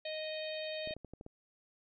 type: harmonic tone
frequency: 622.3 Hz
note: D#5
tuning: in tune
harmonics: 1 / 3 / 4 / 5 / 6 / 7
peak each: -39 / -50 / -47 / -50 / -47 / -50 dBFS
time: 0.05-0.94 s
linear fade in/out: 5 ms
type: clicks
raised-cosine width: 2 ms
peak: -34 dBFS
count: 7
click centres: 0.874 / 0.909 / 0.966 / 1.047 / 1.136 / 1.211 / 1.264 s
effects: none